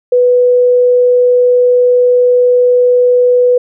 sine tone, 493.9 Hz, B4, in tune, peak -5 dBFS, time 0.12-3.58 s, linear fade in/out 5 ms, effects none

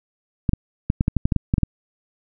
clicks, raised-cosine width 5 ms, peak -5 dBFS, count 12, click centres 0.492 / 0.534 / 0.901 / 1.009 / 1.081 / 1.167 / 1.255 / 1.322 / 1.363 / 1.539 / 1.582 / 1.633 s, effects none

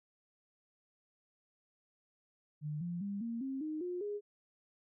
sine tone with pitch steps, 150.2 / 173.53 / 200.5 / 231.6 / 267.6 / 309.2 / 357.2 / 412.7 Hz, D3 / F3 / G3 / A#3 / C4 / D#4 / F4 / G#4, +39 / -11 / +39 / -11 / +39 / -11 / +39 / -11 cents, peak -36 dBFS, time 2.61-4.21 s, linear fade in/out 50 ms, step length 200 ms, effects none

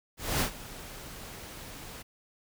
pink noise with ADSR envelope, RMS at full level -27 dBFS, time 0.17-2.03 s, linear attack 240 ms, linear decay 94 ms, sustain -17 dB, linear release 16 ms, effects none

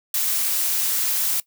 blue noise, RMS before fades -22 dBFS, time 0.14-1.4 s, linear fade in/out 2 ms, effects noise-tail reverb RT60 0.1 s tail -19 dB re dry

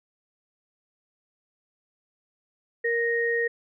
sine tone pair together, 467.4 / 1864.7 Hz, A#4 / A#6, +5 / 0 cents, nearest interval 2 octaves, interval 2395 cents, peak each -25 dBFS, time 2.84-3.48 s, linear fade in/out 10 ms, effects none

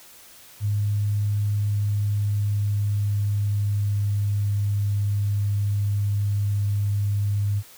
sine tone with pitch glide, 103.3 to 101.88 Hz, G#2 to G#2, -9 to -33 cents, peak -20 dBFS, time 0.6-7.63 s, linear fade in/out 50 ms, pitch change -24 cents, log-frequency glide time 1.33-4.7 s, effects white hiss -48 dBFS RMS until 7.77 s

